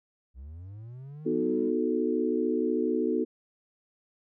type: linear sweep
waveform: triangle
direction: up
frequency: 59.9 to 207.7 Hz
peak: -38 dBFS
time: 0.34-1.73 s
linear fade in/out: 50 ms
type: chord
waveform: sine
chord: B dominant seventh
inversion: none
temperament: equal with one note detuned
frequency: 246.9 / 311.1 / 367 / 440 Hz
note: B3 / D#4 / F#4 / A4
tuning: 0 / 0 / -14 / 0 cents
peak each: -30 dBFS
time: 1.25-3.25 s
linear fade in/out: 20 ms
effects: none